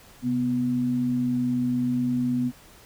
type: tone pair together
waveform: sine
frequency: 130.79 / 246.9 Hz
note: C3 / B3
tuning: 0 / 0 cents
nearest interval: major seventh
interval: 1100 cents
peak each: -31 / -22 dBFS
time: 0.22-2.52 s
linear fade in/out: 50 ms
effects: pink hiss -51 dBFS RMS until 2.85 s